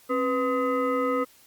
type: tone with frequency modulation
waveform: sine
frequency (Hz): 496.3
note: B4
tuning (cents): +8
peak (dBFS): -22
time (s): 0.09-1.25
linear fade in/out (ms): 20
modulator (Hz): 765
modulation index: 1.2
effects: white hiss -56 dBFS RMS until 1.46 s + Opus 48 kbps